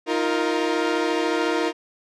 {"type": "chord", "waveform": "sawtooth", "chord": "Eb suspended second", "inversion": "none", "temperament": "equal with one note detuned", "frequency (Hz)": [315.1, 349.2, 466.2], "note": ["Eb4", "F4", "Bb4"], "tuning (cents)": [22, 0, 0], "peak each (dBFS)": -21, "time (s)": [0.06, 1.73], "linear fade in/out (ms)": 50, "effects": ["low-pass 5000 Hz 12 dB/octave"]}